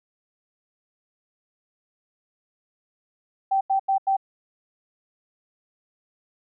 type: tone bursts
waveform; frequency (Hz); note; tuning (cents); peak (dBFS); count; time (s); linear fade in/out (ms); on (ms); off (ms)
sine; 777; G5; -16; -18; 4; 3.51-4.168; 10; 100; 86
effects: none